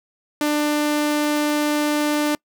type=tone; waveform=sawtooth; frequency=297.4 Hz; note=D4; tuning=22 cents sharp; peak=-14 dBFS; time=0.41-2.35 s; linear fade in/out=2 ms; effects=noise-tail reverb RT60 0.1 s tail -26 dB re dry